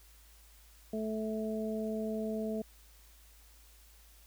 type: harmonic tone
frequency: 218.1 Hz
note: A3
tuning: 15 cents flat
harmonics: 1 / 2 / 3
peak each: -35 / -38 / -40 dBFS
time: 0.93-2.62 s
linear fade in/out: 5 ms
effects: added 54 Hz sine -58 dBFS peak until 4.26 s + white hiss -62 dBFS RMS until 4.26 s